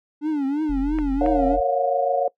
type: tone with vibrato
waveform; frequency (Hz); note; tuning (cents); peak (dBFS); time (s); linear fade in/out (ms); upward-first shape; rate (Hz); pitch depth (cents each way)
triangle; 290; D4; -22; -18; 0.21-1.58; 50; triangle; 3; 160
type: tone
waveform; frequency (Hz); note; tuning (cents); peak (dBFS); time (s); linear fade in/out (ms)
sine; 43.35; F1; -12; -26; 0.69-1.61; 10
type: clicks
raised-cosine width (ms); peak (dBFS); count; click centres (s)
0.5; -17; 2; 0.987 / 1.262
type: chord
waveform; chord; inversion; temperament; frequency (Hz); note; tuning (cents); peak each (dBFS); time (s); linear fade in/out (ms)
sine; Gb major seventh; first; equal with one note detuned; 466.2 / 554.4 / 698.5 / 725.2; Bb4 / Db5 / F5 / Gb5; 0 / 0 / 0 / -35; -27 / -21 / -27 / -23; 1.21-2.28; 2
effects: noise-tail reverb RT60 0.1 s tail -21 dB re dry